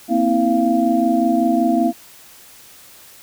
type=tone cluster; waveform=sine; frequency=234.4 / 259.7 / 324.8 / 689 Hz; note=A#3 / C4 / E4 / F5; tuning=+10 / -13 / -26 / -24 cents; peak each=-19 dBFS; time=0.08-1.93 s; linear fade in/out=50 ms; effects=white hiss -44 dBFS RMS until 3.22 s